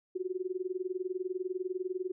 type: tone with tremolo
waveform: sine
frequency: 369.3 Hz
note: F#4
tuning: 3 cents flat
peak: -29 dBFS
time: 0.15-2.12 s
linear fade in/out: 10 ms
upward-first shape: sine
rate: 20 Hz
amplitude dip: 95%
effects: none